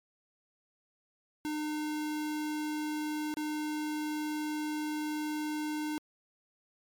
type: tone with dropouts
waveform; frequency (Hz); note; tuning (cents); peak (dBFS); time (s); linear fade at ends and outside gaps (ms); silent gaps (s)
square; 303.5; D#4; -43; -33; 1.45-5.98; 0; 3.34-3.37
effects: MP3 96 kbps